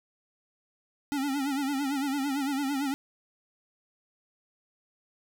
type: tone with vibrato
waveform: square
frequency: 277.2 Hz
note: C#4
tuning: in tune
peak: -28 dBFS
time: 1.12-2.94 s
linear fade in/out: 0 ms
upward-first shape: sine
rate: 8.9 Hz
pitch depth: 91 cents each way
effects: none